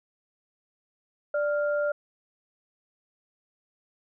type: tone pair together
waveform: sine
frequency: 587.7 / 1396.9 Hz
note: D5 / F6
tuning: +1 / 0 cents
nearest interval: octave + minor third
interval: 1499 cents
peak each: -24 / -32 dBFS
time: 1.34-1.92 s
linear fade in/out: 5 ms
effects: none